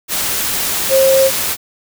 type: tone in noise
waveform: sine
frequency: 534 Hz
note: C5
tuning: 35 cents sharp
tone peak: -8 dBFS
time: 0.89-1.31 s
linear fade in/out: 50 ms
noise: white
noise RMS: -18 dBFS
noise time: 0.08-1.57 s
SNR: +7 dB
effects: none